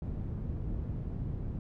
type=low-pass noise; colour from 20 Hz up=white; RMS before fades=-36 dBFS; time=0.02-1.59 s; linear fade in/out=2 ms; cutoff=130 Hz; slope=12 dB/octave; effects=none